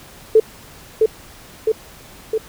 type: tone with echo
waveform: sine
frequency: 440 Hz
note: A4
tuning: in tune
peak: -6 dBFS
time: 0.35-0.4 s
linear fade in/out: 5 ms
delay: 660 ms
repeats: 3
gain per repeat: -3 dB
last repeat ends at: 2.38 s
effects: pink hiss -42 dBFS RMS until 2.48 s